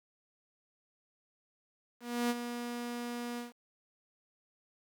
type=tone with ADSR envelope; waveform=sawtooth; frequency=240 Hz; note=B3; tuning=49 cents flat; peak=-24 dBFS; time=2-3.53 s; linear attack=300 ms; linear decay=36 ms; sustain=-9 dB; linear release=150 ms; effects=10-bit